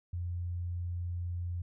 sine tone, 87.6 Hz, F2, 6 cents sharp, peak -33 dBFS, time 0.13-1.62 s, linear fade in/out 5 ms, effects none

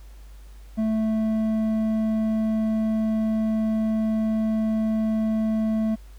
sine tone with hard clipping, 219.5 Hz, A3, 4 cents flat, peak -22 dBFS, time 0.77-5.96 s, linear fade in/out 20 ms, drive 6 dB, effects added 50 Hz sine -41 dBFS peak until 6.18 s + pink hiss -57 dBFS RMS until 6.18 s

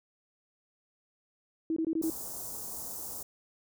sine tone bursts, 323.1 Hz, E4, 35 cents flat, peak -27 dBFS, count 5, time 1.7-2.1 s, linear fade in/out 2 ms, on 64 ms, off 20 ms
white band-stop noise, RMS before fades -40 dBFS, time 2.02-3.23 s, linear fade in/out 5 ms, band 1000 to 6100 Hz, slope 24 dB/octave
effects none

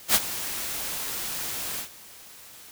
white noise with ADSR envelope, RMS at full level -17 dBFS, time 0.08-1.89 s, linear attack 68 ms, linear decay 40 ms, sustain -15 dB, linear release 100 ms, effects white hiss -47 dBFS RMS until 2.71 s

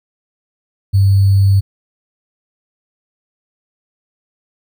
sine tone with sample-and-hold, 98 Hz, G2, in tune, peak -7 dBFS, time 0.93-1.61 s, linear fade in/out 20 ms, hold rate 4410 Hz, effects none

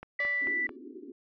click train, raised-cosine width 0.5 ms, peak -27 dBFS, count 4, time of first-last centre 0.03-0.692 s, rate 4.53 Hz
sine tone, 1975.5 Hz, B6, in tune, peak -27 dBFS, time 0.19-0.67 s, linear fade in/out 5 ms
sawtooth tone with exponential decay, 579 Hz, D5, 25 cents flat, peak -32 dBFS, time 0.2-0.76 s, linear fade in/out 1 ms, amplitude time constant 120 ms
white band-pass noise, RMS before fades -45 dBFS, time 0.41-1.12 s, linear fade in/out 5 ms, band 240 to 400 Hz, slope 96 dB/octave
effects resampled to 11025 Hz

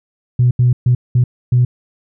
sine tone bursts at uneven times, 123.47 Hz, B2, in tune, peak -7 dBFS, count 5, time 0.39-0.51 / 0.59-0.73 / 0.86-0.95 / 1.15-1.24 / 1.52-1.65 s, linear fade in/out 5 ms, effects tanh soft clip ceiling -4 dBFS

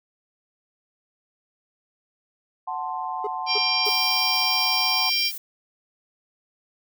sine chord, F# diminished, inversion none, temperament equal, 740 / 880 / 1046.5 Hz, F#5 / A5 / C6, 0 / 0 / 0 cents, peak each -31 dBFS, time 2.67-5.1 s, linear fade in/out 10 ms
triangle tone bursts, 420 Hz, G#4, 19 cents sharp, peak -24 dBFS, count 3, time 3.24-3.893 s, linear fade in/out 5 ms, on 31 ms, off 280 ms
harmonic tone, 792 Hz, G5, 18 cents sharp, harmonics 3 / 4 / 5 / 6 / 7, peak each -26 / -28 / -36 / -26 / -25 dBFS, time 3.46-5.32 s, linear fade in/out 50 ms
violet noise, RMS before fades -34 dBFS, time 3.85-5.38 s, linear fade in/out 5 ms
effects none

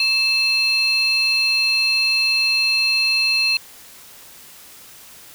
sine tone pair together, 2637 / 4193 Hz, E7 / C8, 0 / +3 cents, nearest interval minor sixth, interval 803 cents, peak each -16 dBFS, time 0-3.57 s, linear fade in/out 2 ms, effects tanh soft clip ceiling -12 dBFS + white hiss -43 dBFS RMS until 5.34 s

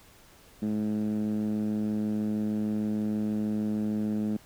10% pulse tone with band-pass filter, 106.4 Hz, G#2, 42 cents sharp, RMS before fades -29 dBFS, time 0.62-4.37 s, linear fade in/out 5 ms, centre 220 Hz, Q 3.3, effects pink hiss -56 dBFS RMS until 4.45 s

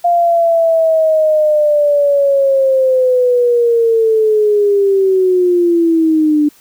sine linear sweep, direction down, 698.5 to 293.7 Hz, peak -8 dBFS, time 0.04-6.49 s, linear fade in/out 10 ms, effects white hiss -47 dBFS RMS until 6.6 s

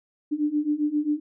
sine beating tone pair, 293.7 / 301.2 Hz, D4 / D4, 0 / +44 cents, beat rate 7.5 Hz, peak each -26 / -24 dBFS, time 0.31-1.2 s, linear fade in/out 20 ms, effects none

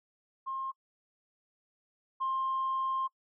sine tone pair in turn, 1066 / 1058 Hz, C6 / C6, +32 / +19 cents, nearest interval unison, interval 13 cents, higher first, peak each -33 / -28 dBFS, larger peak second, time 0.46-0.72 / 2.2-3.08 s, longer second, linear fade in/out 20 ms, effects noise-tail reverb RT60 0.1 s tail -24 dB re dry + tanh soft clip ceiling -25 dBFS

